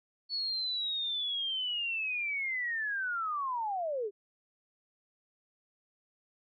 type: linear sweep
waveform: sine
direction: down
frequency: 4435 to 383.7 Hz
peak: -31 dBFS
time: 0.29-4.11 s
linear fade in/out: 50 ms
effects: none